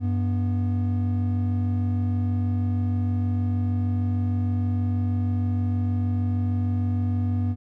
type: tone pair together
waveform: triangle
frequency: 96.6 / 243.4 Hz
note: G2 / B3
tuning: -25 / -25 cents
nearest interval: octave + major third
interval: 1600 cents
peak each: -20 / -26 dBFS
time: 0-7.56 s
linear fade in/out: 50 ms
effects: none